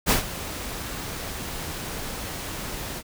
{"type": "noise with ADSR envelope", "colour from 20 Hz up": "pink", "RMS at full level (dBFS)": -18, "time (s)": [0.06, 3.03], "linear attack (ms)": 42, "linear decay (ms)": 120, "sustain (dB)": -15, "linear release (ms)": 52, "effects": []}